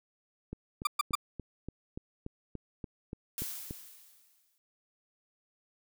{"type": "click train", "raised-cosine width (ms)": 3, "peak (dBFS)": -26, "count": 12, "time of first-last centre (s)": [0.53, 3.709], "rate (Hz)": 3.46}
{"type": "tone bursts", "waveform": "40% pulse", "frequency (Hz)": 1187, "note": "D6", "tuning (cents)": 18, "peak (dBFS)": -24, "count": 3, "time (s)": [0.85, 1.153], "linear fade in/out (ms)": 5, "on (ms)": 21, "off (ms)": 120}
{"type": "noise with exponential decay", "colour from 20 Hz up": "blue", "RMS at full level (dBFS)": -36, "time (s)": [3.38, 4.58], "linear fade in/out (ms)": 0, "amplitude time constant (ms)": 260}
{"effects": []}